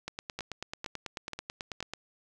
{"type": "two click trains", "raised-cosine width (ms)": 0.2, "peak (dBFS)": [-19, -19], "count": [18, 4], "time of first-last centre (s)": [[0.08, 1.936], [0.39, 1.805]], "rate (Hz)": [9.16, 2.12], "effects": []}